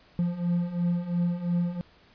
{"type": "beating tone pair", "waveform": "triangle", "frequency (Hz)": [172.3, 175.2], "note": ["F3", "F3"], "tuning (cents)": [-23, 6], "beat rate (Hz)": 2.9, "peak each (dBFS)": [-28, -24], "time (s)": [0.19, 1.81], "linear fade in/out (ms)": 0, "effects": ["pink hiss -58 dBFS RMS until 2.14 s", "resampled to 11025 Hz"]}